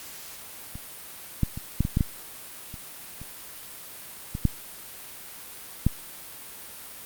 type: clicks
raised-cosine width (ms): 5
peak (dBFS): -25 / -9 / -21 / -9 / -14 / -9 / -9 / -27 / -27 / -18 / -7 / -7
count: 12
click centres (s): 0.755 / 1.433 / 1.575 / 1.806 / 1.851 / 1.971 / 2.008 / 2.741 / 3.216 / 4.351 / 4.453 / 5.866
effects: white hiss -42 dBFS RMS until 7.05 s + Opus 48 kbps